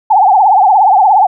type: tone with vibrato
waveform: sine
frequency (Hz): 805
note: G5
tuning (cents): +46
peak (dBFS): -4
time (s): 0.1-1.27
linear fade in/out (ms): 10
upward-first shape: triangle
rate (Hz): 17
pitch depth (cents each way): 190
effects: none